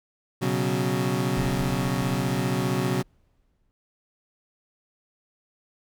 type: chord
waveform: 25% pulse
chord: B suspended second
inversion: none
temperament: equal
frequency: 123.47 / 138.59 / 185 Hz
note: B2 / C#3 / F#3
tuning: 0 / 0 / 0 cents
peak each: -24 dBFS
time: 0.41-3.03 s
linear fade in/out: 20 ms
type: noise with exponential decay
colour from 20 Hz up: brown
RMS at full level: -30 dBFS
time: 1.36-3.71 s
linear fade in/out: 0 ms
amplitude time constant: 510 ms
effects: none